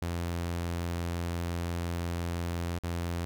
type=tone with dropouts; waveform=sawtooth; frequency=85.8 Hz; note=F2; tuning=30 cents flat; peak=-27 dBFS; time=0.02-3.25 s; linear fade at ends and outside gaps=0 ms; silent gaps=2.786-2.836 s; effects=none